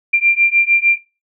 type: beating tone pair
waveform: sine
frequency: 2373 / 2379.6 Hz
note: D7 / D7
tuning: +17 / +22 cents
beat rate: 6.6 Hz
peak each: -13 dBFS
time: 0.13-0.98 s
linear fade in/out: 10 ms
effects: noise-tail reverb RT60 0.3 s tail -21 dB re dry